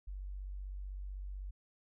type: tone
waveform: sine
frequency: 47.93 Hz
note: G1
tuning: 38 cents flat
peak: -40 dBFS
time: 0.07-1.51 s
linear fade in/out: 10 ms
effects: none